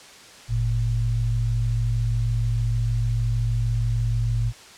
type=tone pair together; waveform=sine; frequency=48.23 / 114.7 Hz; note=G1 / A#2; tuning=-27 / -28 cents; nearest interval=octave + minor third; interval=1499 cents; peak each=-25 / -21 dBFS; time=0.48-4.53 s; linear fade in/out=50 ms; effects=white hiss -45 dBFS RMS until 4.77 s + low-pass 7000 Hz 12 dB/octave